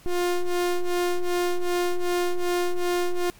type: ring-modulated tone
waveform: square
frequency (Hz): 176.7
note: F3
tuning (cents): +21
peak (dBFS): -19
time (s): 0.06-3.3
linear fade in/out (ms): 0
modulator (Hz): 178
effects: pink hiss -52 dBFS RMS until 3.39 s + MP3 96 kbps